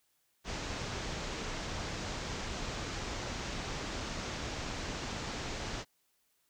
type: low-pass noise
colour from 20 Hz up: pink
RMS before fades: -39 dBFS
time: 0.44-5.85 s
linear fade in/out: 50 ms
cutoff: 7100 Hz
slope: 48 dB/octave
effects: white hiss -75 dBFS RMS until 6.49 s